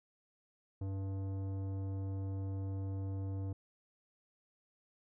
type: tone with tanh clipping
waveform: sine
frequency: 96.9 Hz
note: G2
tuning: 20 cents flat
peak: -38 dBFS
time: 0.81-3.53 s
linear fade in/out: 5 ms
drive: 14 dB
effects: none